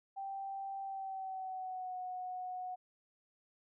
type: tone with pitch glide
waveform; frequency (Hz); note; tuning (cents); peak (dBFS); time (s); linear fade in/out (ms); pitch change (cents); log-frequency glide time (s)
sine; 782 to 733.9; G5 to F#5; -4 to -14; -39; 0.16-2.76; 20; -110; 0.82-1.97
effects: none